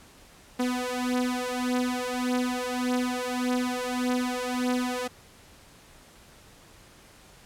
sawtooth beating tone pair, 248.7 / 250.4 Hz, B3 / B3, +12 / +24 cents, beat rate 1.7 Hz, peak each -25 dBFS, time 0.59-5.08 s, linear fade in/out 10 ms, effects pink hiss -53 dBFS RMS until 7.45 s + low-pass 12000 Hz 12 dB/octave

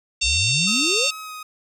harmonic tone, 907 Hz, A#5, 48 cents flat, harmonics 3 / 4 / 5 / 6 / 7 / 8 / 9, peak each -22 / -24 / -26 / -28 / -29 / -30 / -31 dBFS, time 0.21-1.11 s, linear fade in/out 10 ms
sine exponential sweep, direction up, 57.2 to 603 Hz, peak -24 dBFS, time 0.22-1.09 s, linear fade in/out 50 ms
sawtooth tone with vibrato, 1264 Hz, D#6, 27 cents sharp, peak -29 dBFS, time 0.67-1.43 s, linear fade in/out 5 ms, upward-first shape sine, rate 2.5 Hz, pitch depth 16 cents each way
effects none

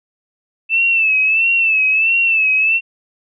sine tone with vibrato, 2640 Hz, E7, 2 cents sharp, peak -11 dBFS, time 0.69-2.81 s, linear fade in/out 50 ms, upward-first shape sine, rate 1.5 Hz, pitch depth 68 cents each way, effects none

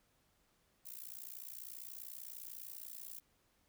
violet noise with amplitude modulation, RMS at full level -45 dBFS, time 0.85-3.2 s, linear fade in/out 10 ms, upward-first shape sine, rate 60.1 Hz, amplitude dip 100%, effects pink hiss -75 dBFS RMS until 3.68 s

